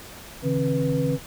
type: tone cluster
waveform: sine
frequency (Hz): 138.5 / 159.1 / 268.1 / 490.5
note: C#3 / D#3 / C4 / B4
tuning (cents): -1 / +39 / +42 / -12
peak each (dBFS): -26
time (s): 0.42-1.19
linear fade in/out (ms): 50
effects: pink hiss -42 dBFS RMS until 1.26 s